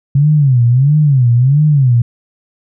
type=tone with vibrato; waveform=sine; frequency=134.6 Hz; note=C3; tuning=49 cents sharp; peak=-6 dBFS; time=0.15-2.02 s; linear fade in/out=5 ms; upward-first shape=sine; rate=1.5 Hz; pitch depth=220 cents each way; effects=none